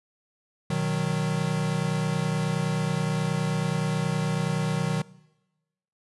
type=chord; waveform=square; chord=B major; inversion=none; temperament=equal; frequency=123.47 / 155.56 / 185 Hz; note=B2 / D#3 / F#3; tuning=0 / 0 / 0 cents; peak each=-33 / -27 / -30 dBFS; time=0.7-5.02 s; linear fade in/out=5 ms; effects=noise-tail reverb RT60 1.0 s tail -21 dB re dry + resampled to 24000 Hz